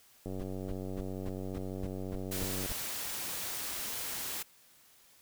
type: click train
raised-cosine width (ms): 2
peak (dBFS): -27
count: 228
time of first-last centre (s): 0.26-2.66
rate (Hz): 94.6
type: noise bursts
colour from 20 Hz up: brown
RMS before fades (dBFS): -39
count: 9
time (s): 0.39-2.733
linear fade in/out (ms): 10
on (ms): 47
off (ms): 240
type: noise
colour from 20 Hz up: white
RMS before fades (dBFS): -38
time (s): 2.31-4.43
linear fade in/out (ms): 10
effects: white hiss -62 dBFS RMS until 5.21 s